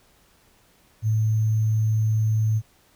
sine tone with sample-and-hold, 109.4 Hz, A2, 9 cents flat, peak -18 dBFS, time 1.02-2.62 s, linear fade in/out 50 ms, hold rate 6300 Hz, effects pink hiss -59 dBFS RMS until 2.95 s

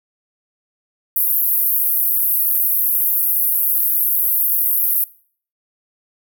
white band-pass noise, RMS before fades -17 dBFS, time 1.16-5.04 s, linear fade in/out 2 ms, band 12000 to 16000 Hz, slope 48 dB/octave, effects noise-tail reverb RT60 0.5 s tail -21 dB re dry

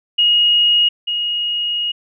sine tone pair in turn, 2877 / 2877 Hz, F#7 / F#7, -49 / -49 cents, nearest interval unison, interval 0 cents, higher neither, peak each -10 / -17 dBFS, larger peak first, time 0.18-0.89 / 1.07-1.92 s, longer second, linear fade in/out 10 ms, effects none

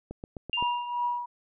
click train, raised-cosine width 2 ms, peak -24 dBFS, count 5, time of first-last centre 0.11-0.625 s, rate 7.76 Hz
sine tone with exponential decay, 2794 Hz, F7, in tune, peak -25 dBFS, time 0.53-1.18 s, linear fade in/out 1 ms, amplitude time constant 140 ms
sine tone with tremolo, 967 Hz, B5, 37 cents flat, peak -24 dBFS, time 0.57-1.26 s, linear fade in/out 10 ms, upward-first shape triangle, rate 2.6 Hz, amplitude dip 70%
effects none

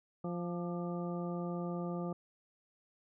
harmonic tone with a mistuned harmonic, 174.61 Hz, F3, in tune, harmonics 1 / 2 / 3 / 4 / 5 / 7, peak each -37 / -42 / -44 / -47 / -52 / -49 dBFS, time 0.24-2.13 s, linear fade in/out 5 ms, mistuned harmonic 7, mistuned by -41 cents, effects none

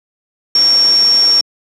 sine tone in noise, 5510 Hz, F8, 24 cents flat, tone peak -7 dBFS, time 0.55-1.41 s, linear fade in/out 2 ms, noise pink, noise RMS -25 dBFS, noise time 0.55-1.41 s, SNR +15 dB, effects high-pass 300 Hz 12 dB/octave + low-pass 10000 Hz 12 dB/octave

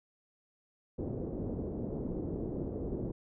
white low-pass noise, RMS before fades -37 dBFS, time 0.98-3.12 s, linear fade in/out 10 ms, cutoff 430 Hz, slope 24 dB/octave, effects none

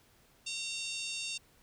harmonic tone, 914 Hz, A#5, 34 cents flat, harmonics 3 / 4 / 5 / 6 / 7 / 8 / 9 / 10, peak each -40 / -42 / -44 / -46 / -47 / -48 / -49 / -50 dBFS, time 0.46-1.38 s, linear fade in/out 10 ms, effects pink hiss -65 dBFS RMS until 1.62 s

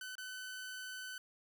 sawtooth tone with dropouts, 1511 Hz, F#6, 36 cents sharp, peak -40 dBFS, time 0.01-1.18 s, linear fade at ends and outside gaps 2 ms, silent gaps 0.154-0.181 s, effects none

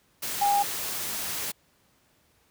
sine tone in noise, 810 Hz, G#5, 43 cents flat, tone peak -20 dBFS, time 0.41-0.63 s, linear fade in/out 10 ms, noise white, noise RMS -32 dBFS, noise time 0.22-1.52 s, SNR +9 dB, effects pink hiss -65 dBFS RMS until 2.5 s + high-pass 60 Hz 12 dB/octave

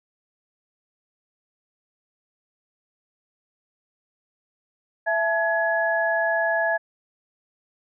sine tone cluster, 665 / 869 / 1683 Hz, E5 / A5 / G#6, +15 / -22 / +23 cents, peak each -23 / -28 / -23 dBFS, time 5.06-6.78 s, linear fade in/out 20 ms, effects none

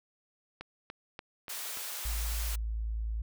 click train, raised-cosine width 0.3 ms, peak -25 dBFS, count 5, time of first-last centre 0.61-1.773 s, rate 3.44 Hz
white high-pass noise, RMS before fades -39 dBFS, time 1.49-2.56 s, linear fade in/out 10 ms, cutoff 570 Hz, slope 12 dB/octave
sine tone, 55 Hz, A1, in tune, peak -31 dBFS, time 2.05-3.22 s, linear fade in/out 5 ms
effects none

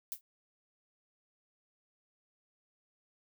violet noise with exponential decay, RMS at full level -34 dBFS, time 0.12-0.21 s, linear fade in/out 0 ms, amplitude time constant 19 ms, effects none

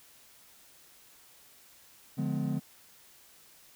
triangle chord, D diminished seventh, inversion none, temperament just, 146.83 / 176.2 / 211.4 / 253.7 Hz, D3 / F3 / Ab3 / Cb4, 0 / +16 / +31 / +47 cents, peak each -31 / -34 / -33 / -33 dBFS, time 2.17-2.6 s, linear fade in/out 20 ms, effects white hiss -58 dBFS RMS until 3.75 s

